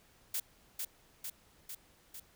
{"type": "noise with echo", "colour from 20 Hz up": "blue", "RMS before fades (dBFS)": -35, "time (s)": [0.34, 0.4], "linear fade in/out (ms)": 5, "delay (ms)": 450, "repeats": 4, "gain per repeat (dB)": -3, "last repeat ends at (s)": 2.2, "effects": ["pink hiss -65 dBFS RMS until 2.35 s"]}